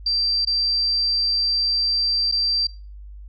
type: tone with dropouts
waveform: sine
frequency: 4699 Hz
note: D8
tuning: in tune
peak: -18 dBFS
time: 0.06-2.67 s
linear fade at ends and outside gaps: 5 ms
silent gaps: 0.45-0.471 / 2.315-2.322 s
effects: noise-tail reverb RT60 0.3 s tail -20 dB re dry + added 50 Hz sine -36 dBFS peak until 3.28 s